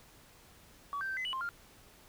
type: tone with pitch steps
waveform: sine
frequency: 1136 / 1566 / 1555 / 2026 / 2954 / 1054 / 1400 Hz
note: C#6 / G6 / G6 / B6 / F#7 / C6 / F6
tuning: +42 / -2 / -14 / +44 / -3 / +12 / +4 cents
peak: -33 dBFS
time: 0.93-1.49 s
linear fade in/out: 0 ms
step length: 80 ms
effects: tanh soft clip ceiling -30 dBFS + pink hiss -59 dBFS RMS until 2.08 s

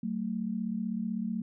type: tone pair together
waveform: sine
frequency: 189.87 / 225.8 Hz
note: F#3 / A3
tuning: +45 / +45 cents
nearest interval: minor third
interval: 300 cents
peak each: -34 / -32 dBFS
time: 0.03-1.42 s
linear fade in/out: 5 ms
effects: none

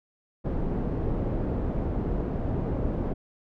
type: low-pass noise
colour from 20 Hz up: pink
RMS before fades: -28 dBFS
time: 0.44-3.14 s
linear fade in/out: 20 ms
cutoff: 490 Hz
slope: 12 dB/octave
effects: none

